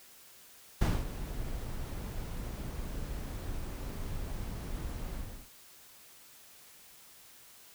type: noise with ADSR envelope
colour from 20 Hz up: brown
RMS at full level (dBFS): -24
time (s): 0.81-5.5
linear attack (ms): 7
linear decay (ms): 220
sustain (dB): -14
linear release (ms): 370
effects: white hiss -56 dBFS RMS until 7.74 s